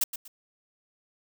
blue noise with echo, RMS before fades -24 dBFS, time 0.01-0.04 s, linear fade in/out 5 ms, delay 120 ms, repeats 2, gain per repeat -11 dB, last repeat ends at 0.28 s, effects none

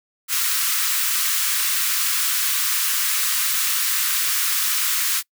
white high-pass noise, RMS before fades -21 dBFS, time 0.28-5.23 s, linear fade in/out 50 ms, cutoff 1100 Hz, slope 48 dB/octave, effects noise-tail reverb RT60 0.1 s tail -24 dB re dry

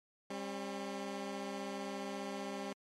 15% pulse tone pair together, 199.1 / 270.5 Hz, G3 / C#4, +27 / -42 cents, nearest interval perfect fourth, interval 531 cents, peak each -35 / -37 dBFS, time 0.3-2.73 s, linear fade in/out 5 ms, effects low-pass 8000 Hz 12 dB/octave + MP3 96 kbps

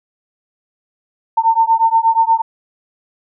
sine beating tone pair, 901 / 909.4 Hz, A5 / A#5, +41 / -43 cents, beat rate 8.4 Hz, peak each -13 dBFS, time 1.37-2.42 s, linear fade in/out 10 ms, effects none

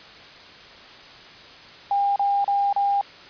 sine tone bursts, 803 Hz, G5, 41 cents sharp, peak -18 dBFS, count 4, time 1.91-3.012 s, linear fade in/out 2 ms, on 250 ms, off 34 ms, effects white hiss -44 dBFS RMS until 3.29 s + resampled to 11025 Hz

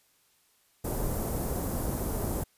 pink band-stop noise, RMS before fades -31 dBFS, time 0.84-2.44 s, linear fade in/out 10 ms, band 730 to 12000 Hz, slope 12 dB/octave, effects white hiss -67 dBFS RMS until 2.57 s + resampled to 32000 Hz

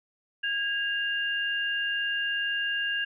sine tone pair together, 1639 / 2802 Hz, G#6 / F7, -23 / +5 cents, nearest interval major sixth, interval 928 cents, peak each -28 / -30 dBFS, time 0.43-3.05 s, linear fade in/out 10 ms, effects none

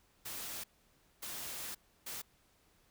white noise bursts at uneven times, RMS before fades -43 dBFS, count 3, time 0.25-0.64 / 1.22-1.75 / 2.06-2.22 s, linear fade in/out 10 ms, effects pink hiss -70 dBFS RMS until 2.9 s

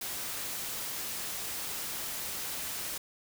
white noise, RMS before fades -37 dBFS, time 0.01-2.98 s, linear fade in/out 5 ms, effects none

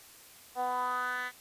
10% pulse tone with band-pass filter sweep, 249.4 Hz, B3, 17 cents sharp, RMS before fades -33 dBFS, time 0.55-1.32 s, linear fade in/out 50 ms, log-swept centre 690 to 2100 Hz, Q 3.7, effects white hiss -54 dBFS RMS until 1.4 s + resampled to 32000 Hz

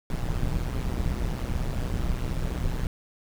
brown noise with amplitude modulation, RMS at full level -24 dBFS, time 0.1-2.87 s, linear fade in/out 2 ms, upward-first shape sine, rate 124 Hz, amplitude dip 80%, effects none

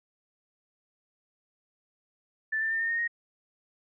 sine tone with pitch steps, 1760 / 1781.5 / 1803.2 / 1825.2 / 1847.5 / 1870 Hz, A6 / A6 / A6 / A#6 / A#6 / A#6, 0 / +21 / +42 / -37 / -16 / +5 cents, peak -26 dBFS, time 2.52-3.078 s, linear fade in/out 10 ms, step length 93 ms, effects none

